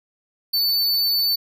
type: tone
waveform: square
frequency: 4504 Hz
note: C#8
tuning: 27 cents sharp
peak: -18 dBFS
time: 0.53-1.36 s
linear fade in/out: 10 ms
effects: none